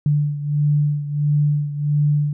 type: beating tone pair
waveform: sine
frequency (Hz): 146.83 / 148.33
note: D3 / D3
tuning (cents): 0 / +18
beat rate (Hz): 1.5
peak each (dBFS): -17 / -22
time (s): 0.06-2.33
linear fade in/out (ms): 2
effects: none